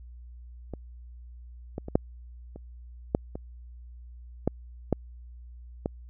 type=clicks; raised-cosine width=2 ms; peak=-22 / -19 / -23 / -6 / -28 / -8 / -22 / -10 / -9 / -14 dBFS; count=10; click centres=0.737 / 1.781 / 1.884 / 1.955 / 2.56 / 3.149 / 3.355 / 4.476 / 4.927 / 5.859 s; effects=added 60 Hz sine -43 dBFS peak until 6.09 s